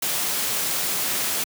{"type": "noise with amplitude modulation", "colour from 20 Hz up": "white", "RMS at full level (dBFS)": -23, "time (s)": [0.02, 1.44], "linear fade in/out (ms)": 5, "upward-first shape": "sine", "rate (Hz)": 240, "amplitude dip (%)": 35, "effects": ["high-pass 100 Hz 12 dB/octave"]}